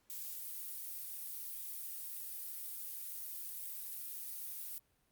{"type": "noise", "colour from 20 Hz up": "violet", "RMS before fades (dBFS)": -44, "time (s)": [0.1, 4.78], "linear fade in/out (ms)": 0, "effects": ["pink hiss -75 dBFS RMS until 5.11 s", "Opus 48 kbps"]}